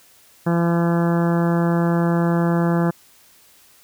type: harmonic tone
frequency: 170 Hz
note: F3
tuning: 46 cents flat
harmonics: 1 / 2 / 3 / 4 / 5 / 6 / 7 / 8 / 9 / 10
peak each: -17 / -23 / -27 / -29 / -31 / -33 / -34 / -35 / -36 / -37 dBFS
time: 0.46-2.91 s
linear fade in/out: 10 ms
effects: white hiss -52 dBFS RMS until 3.83 s

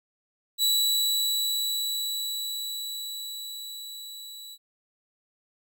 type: tone with level ramp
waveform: sawtooth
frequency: 3933 Hz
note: B7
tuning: 8 cents flat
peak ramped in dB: -17 to -38 dBFS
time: 0.58-4.58 s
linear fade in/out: 50 ms
effects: none

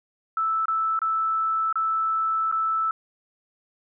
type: tone with dropouts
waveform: sine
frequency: 1316 Hz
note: E6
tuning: 3 cents flat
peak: -21 dBFS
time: 0.37-2.91 s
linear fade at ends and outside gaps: 2 ms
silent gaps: 0.656-0.682 / 0.991-1.017 / 1.727-1.756 / 2.515-2.524 s
effects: none

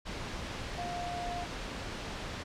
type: tone in noise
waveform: sine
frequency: 704 Hz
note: F5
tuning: 14 cents sharp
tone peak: -36 dBFS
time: 0.77-1.45 s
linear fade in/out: 20 ms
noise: pink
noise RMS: -39 dBFS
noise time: 0.05-2.44 s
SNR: 0 dB
effects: low-pass 5000 Hz 12 dB/octave

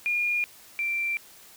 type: tone pair in turn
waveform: sine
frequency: 2424 / 2354 Hz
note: D#7 / D7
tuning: -46 / +3 cents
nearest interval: minor second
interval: 51 cents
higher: first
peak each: -23 / -25 dBFS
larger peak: first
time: 0.06-0.44 / 0.79-1.17 s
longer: neither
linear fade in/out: 0 ms
effects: white hiss -51 dBFS RMS until 1.56 s

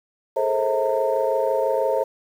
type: tone cluster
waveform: sine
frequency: 423.6 / 449.6 / 532 / 644 / 913 Hz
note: G#4 / A4 / C5 / E5 / A#5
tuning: +34 / +37 / +29 / -41 / -36 cents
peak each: -26 / -28 / -21 / -25 / -27 dBFS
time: 0.36-2.04 s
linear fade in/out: 10 ms
effects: tanh soft clip ceiling -9 dBFS + 8-bit

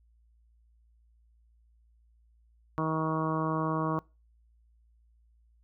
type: harmonic tone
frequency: 158.6 Hz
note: D#3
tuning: 33 cents sharp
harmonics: 1 / 2 / 3 / 4 / 5 / 6 / 7 / 8 / 9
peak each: -32 / -33 / -38 / -38 / -43 / -37 / -33 / -44 / -46 dBFS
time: 2.78-3.99 s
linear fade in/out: 0 ms
effects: noise-tail reverb RT60 0.3 s tail -24 dB re dry + added 57 Hz sine -61 dBFS peak until 5.63 s

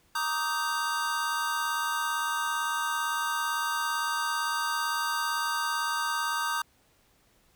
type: chord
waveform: square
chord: Eb major seventh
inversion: second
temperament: just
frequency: 933.4 / 1166.7 / 1244.5 / 1555.6 Hz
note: Bb5 / D6 / Eb6 / G6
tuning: +2 / -12 / 0 / -14 cents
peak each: -34 / -37 / -33 / -33 dBFS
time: 0.15-6.62 s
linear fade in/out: 5 ms
effects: pink hiss -65 dBFS RMS until 7.55 s

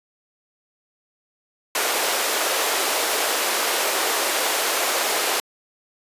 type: high-pass noise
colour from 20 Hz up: pink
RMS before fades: -22 dBFS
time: 1.75-5.4 s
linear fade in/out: 2 ms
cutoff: 410 Hz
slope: 24 dB/octave
effects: resampled to 32000 Hz

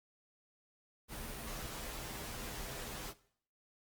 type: noise with comb filter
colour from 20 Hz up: pink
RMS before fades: -44 dBFS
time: 1.08-3.14 s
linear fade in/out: 50 ms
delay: 11 ms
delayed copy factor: -0.65
effects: noise-tail reverb RT60 0.6 s tail -18 dB re dry + Opus 32 kbps

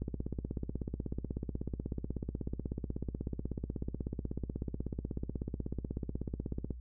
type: click train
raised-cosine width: 3 ms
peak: -23 dBFS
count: 110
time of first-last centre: 0.02-6.707 s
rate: 16.3 Hz
effects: noise-tail reverb RT60 0.1 s tail -18 dB re dry + added 60 Hz sine -43 dBFS peak until 6.8 s

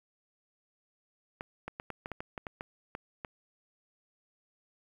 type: clicks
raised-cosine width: 0.5 ms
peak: -23 dBFS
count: 12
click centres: 1.409 / 1.68 / 1.799 / 1.903 / 2.059 / 2.117 / 2.205 / 2.378 / 2.468 / 2.609 / 2.951 / 3.248 s
effects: 9-bit

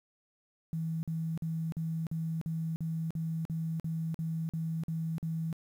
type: tone bursts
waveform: sine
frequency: 162.3 Hz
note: E3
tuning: 27 cents flat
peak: -31 dBFS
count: 14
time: 0.73-5.528 s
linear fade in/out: 0 ms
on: 300 ms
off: 46 ms
effects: 10-bit

